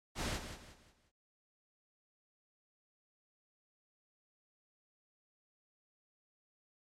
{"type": "noise with echo", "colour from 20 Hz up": "pink", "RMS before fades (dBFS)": -37, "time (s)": [0.15, 0.4], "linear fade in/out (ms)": 50, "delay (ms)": 180, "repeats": 4, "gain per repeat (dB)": -9, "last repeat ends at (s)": 1.12, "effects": ["low-pass 8000 Hz 12 dB/octave", "MP3 96 kbps"]}